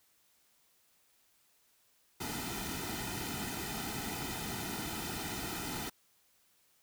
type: noise with comb filter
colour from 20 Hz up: pink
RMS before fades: -39 dBFS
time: 2.2-5.9 s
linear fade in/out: 10 ms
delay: 1.8 ms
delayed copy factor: -0.75
effects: white hiss -70 dBFS RMS until 6.82 s